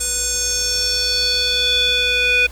square tone with band-pass filter sweep, 493.9 Hz, B4, in tune, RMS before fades -18 dBFS, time 0-2.47 s, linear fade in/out 10 ms, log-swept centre 8100 to 2500 Hz, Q 4.5, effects added 60 Hz sine -33 dBFS peak until 2.51 s + pink hiss -42 dBFS RMS until 2.51 s

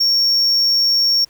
triangle tone, 5510 Hz, F8, 24 cents flat, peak -11 dBFS, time 0-1.25 s, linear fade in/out 10 ms, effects pink hiss -54 dBFS RMS until 1.29 s

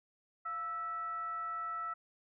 sine tone with frequency modulation, 1318.5 Hz, E6, in tune, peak -36 dBFS, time 0.45-1.94 s, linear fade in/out 10 ms, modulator 621 Hz, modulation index 0.35, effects none

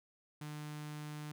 sawtooth tone with notch filter, 150 Hz, D3, 37 cents sharp, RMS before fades -45 dBFS, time 0.41-1.32 s, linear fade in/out 5 ms, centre 530 Hz, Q 1.4, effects none

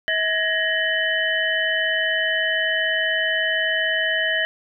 sine tone cluster, 643 / 1682 / 1877 / 3004 Hz, E5 / G#6 / A#6 / F#7, -43 / +22 / +11 / +26 cents, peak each -27 / -25 / -22 / -25 dBFS, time 0.08-4.45 s, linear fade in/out 0 ms, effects none

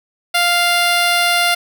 10% pulse tone, 698.5 Hz, F5, in tune, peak -4 dBFS, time 0.34-1.55 s, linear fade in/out 10 ms, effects none

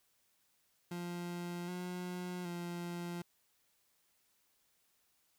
30% pulse tone with pitch steps, 174.6 / 179.7 / 173.6 Hz, F3 / F3 / F3, 0 / +50 / -10 cents, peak -37 dBFS, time 0.91-3.22 s, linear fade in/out 5 ms, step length 770 ms, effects white hiss -75 dBFS RMS until 5.38 s

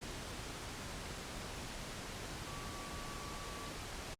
sine tone in noise, 1146 Hz, D6, 43 cents flat, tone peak -51 dBFS, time 2.46-3.71 s, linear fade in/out 20 ms, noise pink, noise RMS -45 dBFS, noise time 0.01-4.15 s, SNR -9 dB, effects low-pass 9000 Hz 12 dB/octave + Opus 48 kbps

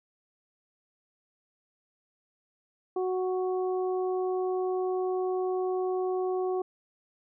harmonic tone, 370 Hz, F#4, in tune, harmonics 1 / 2 / 3, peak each -27 / -35 / -42 dBFS, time 2.96-6.62 s, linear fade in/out 5 ms, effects none

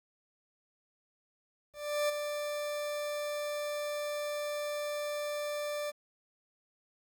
40% pulse tone with ADSR envelope, 590 Hz, D5, 8 cents sharp, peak -26 dBFS, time 1.73-5.92 s, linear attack 360 ms, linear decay 14 ms, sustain -7 dB, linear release 28 ms, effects 10-bit

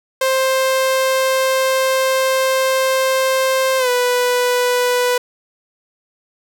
sawtooth tone with pitch glide, 526 to 493.6 Hz, C5 to B4, +9 to -1 cents, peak -10 dBFS, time 0.21-5.18 s, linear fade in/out 5 ms, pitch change -110 cents, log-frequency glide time 3.78-3.89 s, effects none

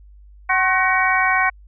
harmonic tone with a mistuned harmonic, 376.6 Hz, F#4, 31 cents sharp, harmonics 2 / 3 / 4 / 5 / 6, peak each -21 / -21 / -21 / -21 / -21 dBFS, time 0.49-1.5 s, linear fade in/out 10 ms, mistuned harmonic 3, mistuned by -70 cents, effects added 50 Hz sine -42 dBFS peak until 1.67 s

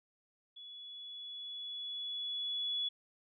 sine tone with level ramp, 3402 Hz, G#7, 41 cents sharp, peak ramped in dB -48 to -32 dBFS, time 0.56-2.89 s, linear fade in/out 10 ms, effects none

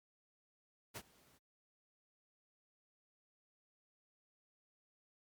pink noise with ADSR envelope, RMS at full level -44 dBFS, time 0.94-1.39 s, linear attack 25 ms, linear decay 54 ms, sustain -24 dB, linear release 24 ms, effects high-pass 80 Hz 12 dB/octave + MP3 96 kbps

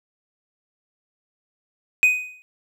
triangle tone with exponential decay, 2498 Hz, D#7, 6 cents sharp, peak -8 dBFS, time 2.03-2.42 s, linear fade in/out 0 ms, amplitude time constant 83 ms, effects none

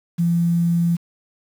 sine tone, 170.5 Hz, F3, 41 cents flat, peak -15 dBFS, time 0.18-0.97 s, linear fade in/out 20 ms, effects 7-bit

